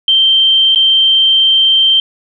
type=tone with dropouts; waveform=sine; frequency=3136 Hz; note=G7; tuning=in tune; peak=-6 dBFS; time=0.08-2 s; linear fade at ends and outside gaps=2 ms; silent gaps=0.749-0.758 s; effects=none